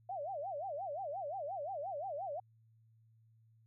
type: tone with vibrato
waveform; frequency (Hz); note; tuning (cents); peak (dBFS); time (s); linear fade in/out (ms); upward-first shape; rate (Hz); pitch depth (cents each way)
sine; 670; E5; +28; -38; 0.09-2.4; 5; sine; 5.7; 300
effects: added 112 Hz sine -64 dBFS peak until 3.66 s